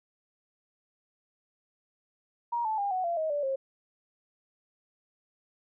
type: tone with pitch steps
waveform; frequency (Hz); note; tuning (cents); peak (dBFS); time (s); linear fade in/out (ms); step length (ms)
sine; 946 / 872.5 / 804.7 / 742.2 / 684.6 / 631.4 / 582.3 / 537.1; A#5 / A5 / G5 / F#5 / F5 / D#5 / D5 / C5; +25 / -15 / +45 / +5 / -35 / +25 / -15 / +45; -27; 2.52-3.56; 10; 130
effects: none